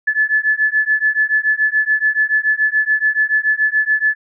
sine beating tone pair, 1725 / 1732 Hz, A6 / A6, -35 / -28 cents, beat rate 7 Hz, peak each -16 dBFS, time 0.07-4.15 s, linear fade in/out 10 ms, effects none

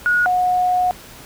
sine tone pair in turn, 1450 / 727.1 Hz, F#6 / F#5, -35 / -30 cents, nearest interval octave, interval 1195 cents, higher first, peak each -13 / -14 dBFS, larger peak first, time 0.06-0.26 / 0.26-0.91 s, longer second, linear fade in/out 0 ms, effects pink hiss -40 dBFS RMS until 1.25 s

